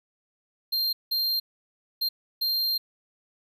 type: tone bursts at uneven times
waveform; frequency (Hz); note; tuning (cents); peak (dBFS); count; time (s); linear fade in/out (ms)
square; 4186; C8; 0; -24; 4; 0.72-0.93 / 1.11-1.4 / 2.01-2.09 / 2.41-2.78; 10
effects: 11-bit